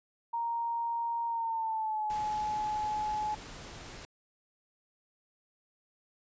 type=tone with pitch glide; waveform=sine; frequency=932.3 to 850 Hz; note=A#5 to G#5; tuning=0 to +40 cents; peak=-30 dBFS; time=0.33-3.35 s; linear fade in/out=10 ms; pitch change=-160 cents; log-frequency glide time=1.27-2.08 s
type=noise; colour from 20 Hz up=pink; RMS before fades=-46 dBFS; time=2.1-4.05 s; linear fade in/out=0 ms
effects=resampled to 16000 Hz